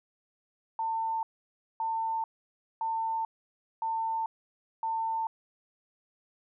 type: tone bursts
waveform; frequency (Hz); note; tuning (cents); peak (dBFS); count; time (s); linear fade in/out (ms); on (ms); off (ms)
sine; 898; A5; +35; -28; 5; 0.79-5.27; 2; 440; 570
effects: none